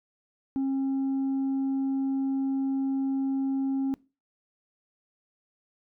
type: tone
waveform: sine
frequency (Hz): 270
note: C#4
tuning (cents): -45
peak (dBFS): -22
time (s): 0.56-3.94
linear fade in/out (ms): 0
effects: noise-tail reverb RT60 0.3 s tail -23 dB re dry + tanh soft clip ceiling -24 dBFS